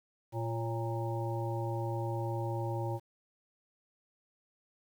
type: harmonic tone with a mistuned harmonic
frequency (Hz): 115.5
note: A#2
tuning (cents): -16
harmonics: 1 / 3 / 5 / 7 / 8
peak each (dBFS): -34 / -39 / -41 / -42 / -43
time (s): 0.32-3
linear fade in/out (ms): 50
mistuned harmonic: 5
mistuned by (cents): -61
effects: 10-bit